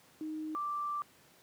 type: tone pair in turn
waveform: sine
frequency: 311.1 / 1174.6 Hz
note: D#4 / D6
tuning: 0 / 0 cents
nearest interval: octave + major seventh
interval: 2300 cents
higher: second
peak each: -36 / -33 dBFS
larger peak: second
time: 0.21-0.55 / 0.55-1.02 s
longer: second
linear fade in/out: 0 ms
effects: pink hiss -62 dBFS RMS until 1.42 s + high-pass 150 Hz 12 dB/octave